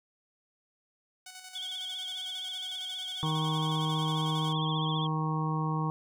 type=tone with tremolo; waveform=5% pulse; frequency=743 Hz; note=F#5; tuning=7 cents sharp; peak=-32 dBFS; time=1.26-4.53 s; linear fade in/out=5 ms; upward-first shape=square; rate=11 Hz; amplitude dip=45%
type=tone with vibrato; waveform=sine; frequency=3322 Hz; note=G#7; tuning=in tune; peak=-35 dBFS; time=1.55-5.07 s; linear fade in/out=5 ms; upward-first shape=triangle; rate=15 Hz; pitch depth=100 cents each way
type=harmonic tone; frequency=156.6 Hz; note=D#3; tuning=11 cents sharp; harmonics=1 / 2 / 3 / 5 / 6 / 7; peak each=-29 / -38 / -42 / -41 / -38 / -36 dBFS; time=3.23-5.9 s; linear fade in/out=0 ms
effects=none